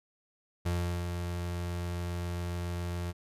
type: tone with ADSR envelope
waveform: 35% pulse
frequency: 87.31 Hz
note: F2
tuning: in tune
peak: -26 dBFS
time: 0.65-3.13 s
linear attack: 15 ms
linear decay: 380 ms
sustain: -5 dB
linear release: 33 ms
effects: resampled to 32000 Hz